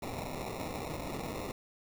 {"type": "noise with sample-and-hold", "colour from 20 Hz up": "white", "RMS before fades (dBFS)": -39, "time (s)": [0.02, 1.52], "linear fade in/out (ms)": 5, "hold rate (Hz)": 1575, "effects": []}